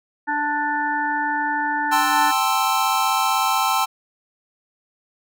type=harmonic tone; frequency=294.5 Hz; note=D4; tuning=5 cents sharp; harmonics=1 / 3 / 5 / 6; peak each=-30 / -22 / -27 / -26 dBFS; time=0.27-2.32 s; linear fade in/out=20 ms
type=chord; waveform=square; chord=A minor seventh; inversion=third; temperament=equal; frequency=784 / 880 / 1046.5 / 1318.5 Hz; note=G5 / A5 / C6 / E6; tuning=0 / 0 / 0 / 0 cents; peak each=-24 dBFS; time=1.91-3.86 s; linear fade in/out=20 ms
effects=none